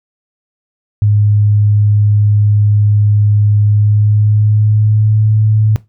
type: tone with pitch glide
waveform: sine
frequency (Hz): 104.2 to 107.87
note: G#2 to A2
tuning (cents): +6 to -34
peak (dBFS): -7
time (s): 1.02-5.76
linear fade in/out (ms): 0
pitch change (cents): +60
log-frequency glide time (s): 3.62-5.3
effects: noise-tail reverb RT60 0.2 s tail -17 dB re dry